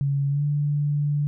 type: tone with pitch glide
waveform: sine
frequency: 140 to 146.11 Hz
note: C#3 to D3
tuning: +18 to -9 cents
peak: -20 dBFS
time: 0.01-1.27 s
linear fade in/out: 0 ms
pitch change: +73 cents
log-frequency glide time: 0.29-0.43 s
effects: none